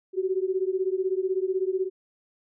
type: beating tone pair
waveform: sine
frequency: 370 / 386 Hz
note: F#4 / G4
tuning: 0 / -27 cents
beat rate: 16 Hz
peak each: -26 / -27 dBFS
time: 0.13-1.9 s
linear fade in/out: 50 ms
effects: none